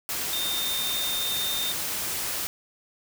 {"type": "tone in noise", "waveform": "sine", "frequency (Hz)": 3642, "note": "A#7", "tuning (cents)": -41, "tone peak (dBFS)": -28, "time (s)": [0.33, 1.72], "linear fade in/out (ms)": 0, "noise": "white", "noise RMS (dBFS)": -30, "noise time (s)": [0.09, 2.47], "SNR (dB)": -1, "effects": []}